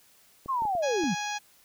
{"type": "clicks", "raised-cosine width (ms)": 2, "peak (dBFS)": -29, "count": 5, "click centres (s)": [0.46, 0.621, 0.653, 0.752, 1.037]}
{"type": "linear sweep", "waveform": "sine", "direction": "down", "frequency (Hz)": [1108.7, 146.2], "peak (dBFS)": -25, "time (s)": [0.48, 1.15], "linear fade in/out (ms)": 20}
{"type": "harmonic tone", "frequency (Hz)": 830.6, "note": "G#5", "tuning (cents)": 0, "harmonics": [1, 2, 3, 4, 5, 6, 7, 8], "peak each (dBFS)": [-33, -37, -38, -41, -44, -45, -42, -44], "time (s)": [0.82, 1.39], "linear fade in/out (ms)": 20}
{"effects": ["white hiss -60 dBFS RMS until 1.64 s"]}